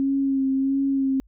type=tone with vibrato; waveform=sine; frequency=270.7 Hz; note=C#4; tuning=41 cents flat; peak=-19 dBFS; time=0-1.2 s; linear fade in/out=0 ms; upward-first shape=sine; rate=1.5 Hz; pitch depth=24 cents each way; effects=added 50 Hz sine -53 dBFS peak until 1.27 s